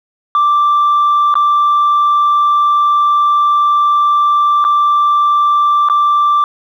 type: tone with dropouts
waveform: sine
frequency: 1174.7 Hz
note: D6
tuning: in tune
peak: -6 dBFS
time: 0.35-6.44 s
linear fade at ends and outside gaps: 1 ms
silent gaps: 1.341-1.354 / 4.642-4.649 / 5.887-5.898 s
effects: tanh soft clip ceiling -6 dBFS + 8-bit